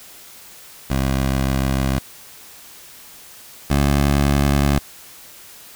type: tone pair in turn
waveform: 15% pulse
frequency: 66.7 / 70.67 Hz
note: C2 / C#2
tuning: +34 / +34 cents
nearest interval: minor second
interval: 100 cents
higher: second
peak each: -11 / -8 dBFS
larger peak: second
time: 0.9-1.99 / 3.7-4.79 s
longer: neither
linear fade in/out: 5 ms
effects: white hiss -42 dBFS RMS until 5.75 s